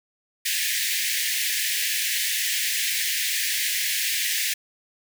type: high-pass noise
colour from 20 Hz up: pink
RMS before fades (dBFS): -25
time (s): 0.45-4.54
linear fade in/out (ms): 10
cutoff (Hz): 1700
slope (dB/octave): 96
effects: none